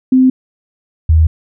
sine tone pair in turn, 258.4 / 79.67 Hz, C4 / D#2, -21 / +42 cents, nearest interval octave + minor sixth, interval 2037 cents, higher first, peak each -5 dBFS, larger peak neither, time 0.12-0.3 / 1.09-1.27 s, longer neither, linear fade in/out 5 ms, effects none

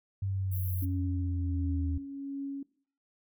sine exponential sweep, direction down, 98 to 79.6 Hz, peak -29 dBFS, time 0.22-1.98 s, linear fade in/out 5 ms
white high-pass noise, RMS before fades -42 dBFS, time 0.51-0.86 s, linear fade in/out 20 ms, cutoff 11000 Hz, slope 96 dB/octave
sine tone with tremolo, 277.2 Hz, C#4, in tune, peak -33 dBFS, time 0.82-2.63 s, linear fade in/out 5 ms, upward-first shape triangle, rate 1.4 Hz, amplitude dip 50%
effects noise-tail reverb RT60 0.5 s tail -21 dB re dry

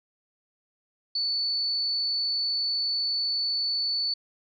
sine tone, 4472 Hz, C#8, 14 cents sharp, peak -24 dBFS, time 1.15-4.14 s, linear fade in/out 5 ms, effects MP3 96 kbps

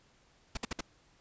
pink noise bursts, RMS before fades -35 dBFS, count 4, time 0.55-0.809 s, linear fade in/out 5 ms, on 22 ms, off 57 ms, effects pink hiss -66 dBFS RMS until 1.2 s + resampled to 16000 Hz

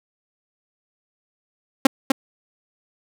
sawtooth tone with echo, 268.2 Hz, C4, 43 cents sharp, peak -4 dBFS, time 1.85-1.87 s, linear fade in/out 5 ms, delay 250 ms, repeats 1, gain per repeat -5 dB, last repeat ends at 2.12 s, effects none

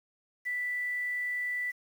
sine tone with quantisation, 1975 Hz, B6, in tune, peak -30 dBFS, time 0.45-1.72 s, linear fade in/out 20 ms, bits 9, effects none

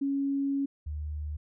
sine tone pair in turn, 277.2 / 75.22 Hz, C#4 / D2, 0 / +42 cents, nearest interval octave + major seventh, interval 2258 cents, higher first, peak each -26 / -32 dBFS, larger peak first, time 0.01-0.66 / 0.86-1.37 s, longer first, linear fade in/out 10 ms, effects none

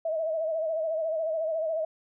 sine tone with vibrato, 640 Hz, D#5, 49 cents sharp, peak -26 dBFS, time 0.05-1.85 s, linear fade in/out 5 ms, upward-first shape sine, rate 14 Hz, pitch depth 62 cents each way, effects none

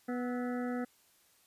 harmonic tone with a mistuned harmonic, 246.3 Hz, B3, 5 cents flat, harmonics 1 / 2 / 3 / 5 / 6 / 7 / 8, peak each -34 / -40 / -44 / -48 / -50 / -51 / -52 dBFS, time 0.08-0.85 s, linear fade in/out 10 ms, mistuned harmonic 5, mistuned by +93 cents, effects white hiss -67 dBFS RMS until 1.46 s + resampled to 32000 Hz

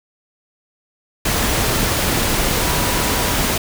sine tone in noise, 973 Hz, B5, 26 cents flat, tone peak -28 dBFS, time 2.61-3.35 s, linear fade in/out 5 ms, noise pink, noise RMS -18 dBFS, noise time 1.25-3.58 s, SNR -13 dB, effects none

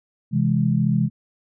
sine chord, C augmented, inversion none, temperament equal, 130.81 / 164.81 / 207.7 Hz, C3 / E3 / G#3, 0 / 0 / 0 cents, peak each -21 dBFS, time 0.31-1.1 s, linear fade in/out 50 ms, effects none

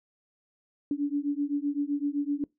sine beating tone pair, 283.9 / 291.7 Hz, C#4 / D4, +41 / -12 cents, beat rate 7.8 Hz, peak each -29 dBFS, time 0.91-2.44 s, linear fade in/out 2 ms, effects noise-tail reverb RT60 0.2 s tail -24 dB re dry

